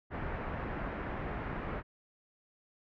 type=low-pass noise; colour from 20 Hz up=pink; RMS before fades=-38 dBFS; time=0.1-1.83 s; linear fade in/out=50 ms; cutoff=2000 Hz; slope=24 dB/octave; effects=none